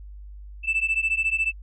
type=beating tone pair; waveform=sine; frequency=2637 / 2651 Hz; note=E7 / E7; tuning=0 / +9 cents; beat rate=14 Hz; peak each=-23 dBFS; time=0.63-1.53 s; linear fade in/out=50 ms; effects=tanh soft clip ceiling -16 dBFS + added 50 Hz sine -38 dBFS peak until 1.62 s